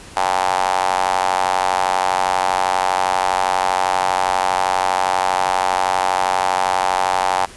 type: tone with high-pass filter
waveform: square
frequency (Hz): 46.25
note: F#1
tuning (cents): 0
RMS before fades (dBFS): -18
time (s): 0.16-7.46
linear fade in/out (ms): 10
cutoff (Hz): 820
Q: 4.9
effects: pink hiss -39 dBFS RMS until 7.56 s + resampled to 24000 Hz